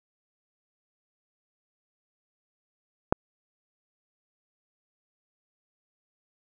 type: click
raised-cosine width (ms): 1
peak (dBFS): -5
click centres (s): 3.125
effects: none

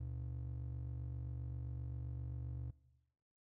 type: ring-modulated tone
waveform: triangle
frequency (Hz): 97.2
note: G2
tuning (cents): -14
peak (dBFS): -36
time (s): 0-2.71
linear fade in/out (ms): 10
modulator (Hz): 23.8
effects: noise-tail reverb RT60 1.0 s tail -19 dB re dry

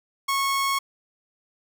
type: tone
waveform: sawtooth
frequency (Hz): 1098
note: C#6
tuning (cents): -17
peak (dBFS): -18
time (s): 0.28-0.79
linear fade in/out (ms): 10
effects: none

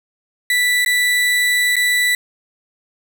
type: tone with dropouts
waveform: 35% pulse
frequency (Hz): 1972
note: B6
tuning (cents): -3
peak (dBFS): -12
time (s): 0.5-2.15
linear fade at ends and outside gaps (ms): 2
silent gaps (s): 0.848-0.861 / 1.757-1.765
effects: none

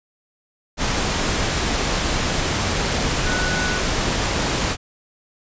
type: tone in noise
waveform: sine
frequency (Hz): 1480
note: F#6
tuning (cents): 0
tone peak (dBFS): -25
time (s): 3.23-3.81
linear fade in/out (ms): 50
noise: pink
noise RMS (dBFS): -21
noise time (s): 0.77-4.77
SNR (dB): -7
effects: resampled to 16000 Hz

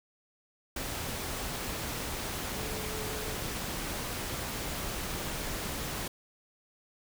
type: tone in noise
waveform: sine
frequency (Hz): 432.3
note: A4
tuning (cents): -31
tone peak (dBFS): -42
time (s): 2.56-3.37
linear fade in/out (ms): 5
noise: pink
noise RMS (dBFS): -36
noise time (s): 0.76-6.08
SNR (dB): -9
effects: none

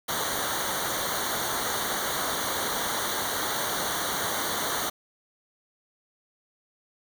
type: noise with comb filter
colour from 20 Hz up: pink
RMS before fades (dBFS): -29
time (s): 0.08-4.9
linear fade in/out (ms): 10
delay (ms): 0.39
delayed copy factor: -0.95
effects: none

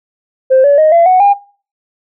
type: tone with pitch steps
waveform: sine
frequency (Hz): 523.3 / 570.7 / 622.3 / 678.6 / 740.1 / 807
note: C5 / D5 / D#5 / F5 / F#5 / G#5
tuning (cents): 0 / -50 / 0 / -50 / 0 / -50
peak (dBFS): -3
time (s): 0.5-1.34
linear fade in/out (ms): 20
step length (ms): 140
effects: noise-tail reverb RT60 0.4 s tail -20 dB re dry + tanh soft clip ceiling -1 dBFS

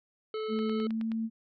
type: harmonic tone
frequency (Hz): 434.3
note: A4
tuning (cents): -23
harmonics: 1 / 3 / 5 / 7 / 9 / 10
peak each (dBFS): -32 / -42 / -50 / -49 / -54 / -53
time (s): 0.34-0.87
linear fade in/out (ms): 2
type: tone with pitch glide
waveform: sine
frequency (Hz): 220 to 224.4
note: A3 to A3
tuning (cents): 0 to +34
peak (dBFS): -29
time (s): 0.48-1.3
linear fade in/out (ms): 50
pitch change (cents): +34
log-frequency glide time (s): 0.71-1.06
type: click train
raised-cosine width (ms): 0.3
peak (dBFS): -29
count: 6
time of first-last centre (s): 0.59-1.118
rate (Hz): 9.47
effects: none

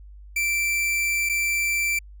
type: tone with dropouts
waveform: 45% pulse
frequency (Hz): 2342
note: D7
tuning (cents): -5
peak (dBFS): -21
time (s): 0.36-1.99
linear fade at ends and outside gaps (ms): 5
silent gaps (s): 1.291-1.295
effects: added 50 Hz sine -41 dBFS peak until 2.2 s

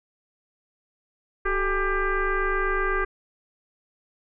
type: tone with frequency modulation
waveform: sine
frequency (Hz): 784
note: G5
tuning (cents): 0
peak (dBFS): -21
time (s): 1.45-3.05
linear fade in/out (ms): 10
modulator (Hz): 404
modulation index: 2.6
effects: none

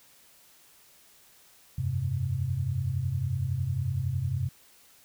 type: chord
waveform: sine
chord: F suspended second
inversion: none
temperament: just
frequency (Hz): 87.31 / 98.22 / 130.96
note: F2 / G2 / C3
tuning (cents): 0 / +4 / +2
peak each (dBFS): -34 / -31 / -29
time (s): 1.78-4.49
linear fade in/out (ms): 5
effects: white hiss -58 dBFS RMS until 5.04 s

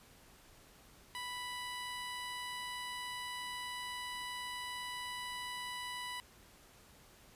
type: tone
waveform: 15% pulse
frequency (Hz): 987.8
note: B5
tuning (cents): 0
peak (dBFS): -34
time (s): 1.15-6.2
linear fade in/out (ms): 0
effects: pink hiss -61 dBFS RMS until 7.35 s + resampled to 32000 Hz

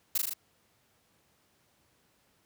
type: noise with echo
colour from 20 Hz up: blue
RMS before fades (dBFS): -27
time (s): 0.15-0.18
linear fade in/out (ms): 5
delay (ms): 39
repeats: 4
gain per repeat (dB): -2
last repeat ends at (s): 0.336
effects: pink hiss -69 dBFS RMS until 2.45 s + high-pass 80 Hz 12 dB/octave

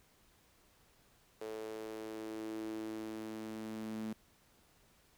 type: tone with high-pass filter sweep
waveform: sawtooth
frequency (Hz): 109.6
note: A2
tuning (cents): -6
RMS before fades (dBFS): -43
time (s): 1.41-4.13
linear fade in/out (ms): 5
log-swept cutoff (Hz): 440 to 230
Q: 5.3
effects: pink hiss -68 dBFS RMS until 5.17 s

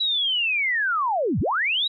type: linear two-way sweep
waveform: sine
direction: down then up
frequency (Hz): 3951 to 67.5 to 3951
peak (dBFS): -20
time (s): 0-1.88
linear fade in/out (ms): 10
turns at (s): 1.4
effects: none

